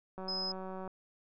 click train, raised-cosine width 1 ms, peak -30 dBFS, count 132, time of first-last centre 0.18-0.877 s, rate 188 Hz
sine tone, 5080 Hz, D#8, 35 cents sharp, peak -34 dBFS, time 0.28-0.52 s, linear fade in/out 5 ms
effects none

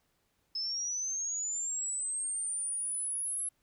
sine linear sweep, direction up, 5170 to 11000 Hz, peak -32 dBFS, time 0.55-3.49 s, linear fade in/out 5 ms, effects pink hiss -75 dBFS RMS until 3.62 s

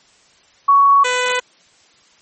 sine / 10% pulse tone pair in turn, 1118 / 499 Hz, C#6 / B4, +14 / +18 cents, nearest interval octave + major second, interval 1396 cents, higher first, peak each -7 dBFS, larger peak neither, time 0.68-1.04 / 1.04-1.4 s, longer neither, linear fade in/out 10 ms, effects white hiss -52 dBFS RMS until 2.21 s + MP3 32 kbps

